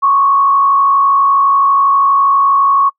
sine tone with frequency modulation, 1108.7 Hz, C#6, in tune, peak -7 dBFS, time 0.02-2.9 s, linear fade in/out 20 ms, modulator 52.2 Hz, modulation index 0.53, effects noise-tail reverb RT60 0.1 s tail -25 dB re dry

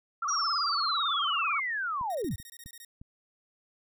sine tone with vibrato, 1244.5 Hz, D#6, in tune, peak -28 dBFS, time 0.22-1.6 s, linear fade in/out 5 ms, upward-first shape sine, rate 18 Hz, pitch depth 190 cents each way
sine linear sweep, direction down, 5800 to 55 Hz, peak -29 dBFS, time 0.28-2.36 s, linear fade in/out 10 ms
clicks, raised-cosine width 5 ms, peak -34 dBFS, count 6, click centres 2.012 / 2.246 / 2.308 / 2.4 / 2.661 / 3.015 s
5% pulse tone bursts, 1864.7 Hz, A#6, in tune, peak -35 dBFS, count 11, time 2.1-2.849 s, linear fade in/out 2 ms, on 49 ms, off 21 ms
effects none

